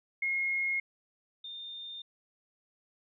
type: tone pair in turn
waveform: sine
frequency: 2154 / 3623 Hz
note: C7 / A7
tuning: +50 / +50 cents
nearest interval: major sixth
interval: 900 cents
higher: second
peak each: -28 / -40 dBFS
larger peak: first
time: 0.22-0.8 / 1.44-2.02 s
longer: neither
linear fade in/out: 5 ms
effects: none

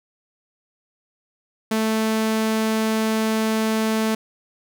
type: tone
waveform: sawtooth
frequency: 220 Hz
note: A3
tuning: in tune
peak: -15 dBFS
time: 1.71-4.15 s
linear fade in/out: 5 ms
effects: none

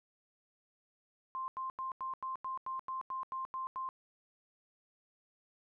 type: tone bursts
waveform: sine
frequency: 1050 Hz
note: C6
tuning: 6 cents sharp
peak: -36 dBFS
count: 12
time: 1.35-3.889 s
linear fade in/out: 0 ms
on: 130 ms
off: 89 ms
effects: none

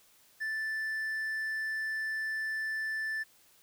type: tone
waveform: triangle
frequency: 1760 Hz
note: A6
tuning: in tune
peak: -30 dBFS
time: 0.4-3.24 s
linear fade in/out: 20 ms
effects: white hiss -63 dBFS RMS until 3.62 s

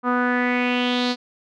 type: tone with low-pass filter sweep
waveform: sawtooth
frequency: 246.9 Hz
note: B3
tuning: in tune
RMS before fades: -21 dBFS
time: 0.03-1.16 s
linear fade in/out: 50 ms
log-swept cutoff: 1200 to 4500 Hz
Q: 4.5
effects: none

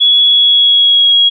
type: tone with pitch glide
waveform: sine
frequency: 3373 to 3300 Hz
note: G#7 to G#7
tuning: +26 to -12 cents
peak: -5 dBFS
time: 0-1.3 s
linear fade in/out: 20 ms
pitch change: -38 cents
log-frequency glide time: 0.23-1.18 s
effects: none

